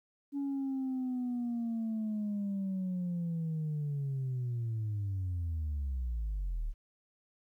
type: linear sweep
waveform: sine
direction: down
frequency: 283.5 to 34.65 Hz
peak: -30 dBFS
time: 0.32-6.74 s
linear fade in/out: 50 ms
effects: tanh soft clip ceiling -30 dBFS + 12-bit